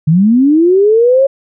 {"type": "linear sweep", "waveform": "sine", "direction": "up", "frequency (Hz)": [147.1, 554.4], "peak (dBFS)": -5, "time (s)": [0.07, 1.27], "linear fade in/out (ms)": 10, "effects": []}